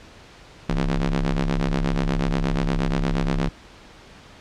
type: ring-modulated tone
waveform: sawtooth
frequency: 68.8 Hz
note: C#2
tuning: 12 cents flat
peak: -13 dBFS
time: 0.69-3.49 s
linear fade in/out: 5 ms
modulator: 99 Hz
effects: pink hiss -46 dBFS RMS until 4.4 s + low-pass 5000 Hz 12 dB/octave